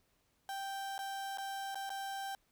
35% pulse tone with dropouts, 784 Hz, G5, in tune, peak -37 dBFS, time 0.49-2.35 s, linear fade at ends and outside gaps 1 ms, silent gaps 0.98-0.99 / 1.374-1.383 / 1.746-1.755 / 1.894-1.902 s, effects pink hiss -75 dBFS RMS until 2.51 s

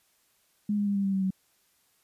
sine tone with pitch steps, 207.7 / 204.5 / 201.3 / 198.21 / 195.14 / 192.12 / 189.15 Hz, G#3 / G#3 / G3 / G3 / G3 / G3 / F#3, 0 / -26 / +46 / +19 / -8 / -35 / +38 cents, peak -24 dBFS, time 0.69-1.306 s, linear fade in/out 5 ms, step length 88 ms, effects white hiss -68 dBFS RMS until 2.03 s + resampled to 32000 Hz

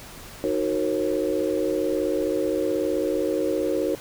sine chord, D# minor seventh, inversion none, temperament equal with one note detuned, 311.1 / 370 / 466.2 / 541.7 Hz, D#4 / F#4 / A#4 / C#5, 0 / 0 / 0 / -40 cents, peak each -27 dBFS, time 0.44-3.95 s, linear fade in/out 0 ms, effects pink hiss -42 dBFS RMS until 4 s

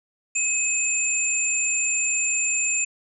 sine tone pair together, 2551 / 7215 Hz, D#7 / A8, +43 / +43 cents, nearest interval octave + tritone, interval 1800 cents, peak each -25 / -22 dBFS, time 0.35-2.85 s, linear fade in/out 10 ms, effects none

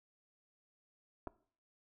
clicks, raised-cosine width 1 ms, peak -29 dBFS, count 2, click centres 1.272 / 1.275 s, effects noise-tail reverb RT60 0.5 s tail -20 dB re dry

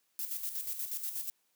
violet noise with tremolo, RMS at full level -36 dBFS, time 0.19-1.3 s, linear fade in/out 0 ms, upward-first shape square, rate 8.3 Hz, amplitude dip 55%, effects white hiss -75 dBFS RMS until 1.55 s + high-pass 150 Hz 12 dB/octave

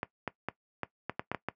clicks, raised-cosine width 0.5 ms, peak -17 dBFS, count 9, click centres 0.031 / 0.277 / 0.486 / 0.833 / 1.096 / 1.195 / 1.316 / 1.347 / 1.486 s, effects noise-tail reverb RT60 0.1 s tail -18 dB re dry + high-pass 100 Hz 12 dB/octave

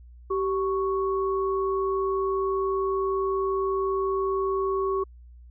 sine tone pair together, 387.1 / 1108.7 Hz, G4 / C#6, -22 / 0 cents, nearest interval octave + tritone, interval 1822 cents, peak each -24 / -29 dBFS, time 0.3-5.04 s, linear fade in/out 10 ms, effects added 60 Hz sine -45 dBFS peak until 5.5 s

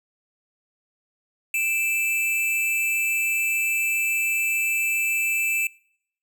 square tone pair together, 2362 / 2637 Hz, D7 / E7, +9 / 0 cents, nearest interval major second, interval 191 cents, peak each -29 / -23 dBFS, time 1.54-5.67 s, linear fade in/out 2 ms, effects noise-tail reverb RT60 0.7 s tail -25 dB re dry

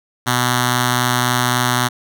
5% pulse tone with notch filter, 123.7 Hz, B2, 3 cents sharp, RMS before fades -17 dBFS, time 0.26-1.89 s, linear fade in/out 20 ms, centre 480 Hz, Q 0.69, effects none

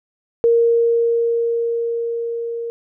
sine tone with level ramp, 465.8 Hz, A#4, 1 cent flat, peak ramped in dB -10 to -23 dBFS, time 0.44-2.7 s, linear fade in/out 0 ms, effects none

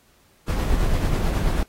brown noise with tremolo, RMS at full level -19 dBFS, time 0.48-1.63 s, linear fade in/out 2 ms, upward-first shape triangle, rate 9.2 Hz, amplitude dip 40%, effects pink hiss -59 dBFS RMS until 1.68 s + AAC 48 kbps

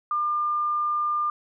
sine tone, 1200 Hz, D6, 37 cents sharp, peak -22 dBFS, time 0.11-1.3 s, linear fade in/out 2 ms, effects none

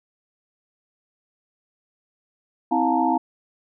sine tone cluster, 258.6 / 323.9 / 709 / 863 / 919 Hz, C4 / E4 / F5 / A5 / A#5, -20 / -30 / +26 / -34 / -25 cents, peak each -24 dBFS, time 2.71-3.18 s, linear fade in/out 10 ms, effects none

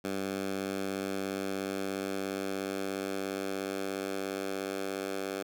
10% pulse tone with high-pass filter sweep, 97 Hz, G2, 18 cents flat, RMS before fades -35 dBFS, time 0.04-5.43 s, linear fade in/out 10 ms, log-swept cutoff 210 to 350 Hz, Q 1.1, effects none

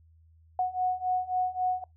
sine beating tone pair, 733 / 736.7 Hz, F#5 / F#5, -16 / -8 cents, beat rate 3.7 Hz, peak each -30 / -28 dBFS, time 0.59-1.84 s, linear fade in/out 2 ms, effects noise-tail reverb RT60 0.2 s tail -25 dB re dry + added 81 Hz sine -56 dBFS peak until 1.96 s

